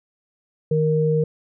sine tone pair together, 155.56 / 466.2 Hz, D#3 / A#4, 0 / 0 cents, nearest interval octave + perfect fifth, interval 1900 cents, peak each -19 dBFS, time 0.71-1.24 s, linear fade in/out 5 ms, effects none

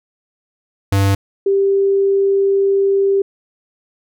square / sine tone pair in turn, 98.4 / 393.6 Hz, G2 / G4, +7 / +7 cents, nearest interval 2 octaves, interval 2400 cents, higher second, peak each -12 / -11 dBFS, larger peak second, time 0.92-1.15 / 1.46-3.22 s, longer second, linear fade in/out 5 ms, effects none

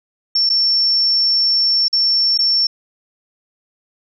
sine tone with dropouts, 5430 Hz, F8, 50 cents flat, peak -12 dBFS, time 0.35-2.67 s, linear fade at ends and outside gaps 5 ms, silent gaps 0.493-0.499 / 1.883-1.928 / 2.377-2.387 s, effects none

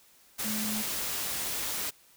sine tone in noise, 214.4 Hz, A3, 45 cents flat, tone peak -33 dBFS, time 0.44-0.83 s, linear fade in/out 20 ms, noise white, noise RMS -33 dBFS, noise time 0.38-1.91 s, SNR -3 dB, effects white hiss -60 dBFS RMS until 2.16 s

